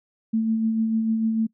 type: tone with tremolo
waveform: sine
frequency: 222.8 Hz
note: A3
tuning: 22 cents sharp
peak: -18 dBFS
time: 0.33-1.47 s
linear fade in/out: 10 ms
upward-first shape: sine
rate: 6.7 Hz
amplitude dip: 35%
effects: noise-tail reverb RT60 0.1 s tail -23 dB re dry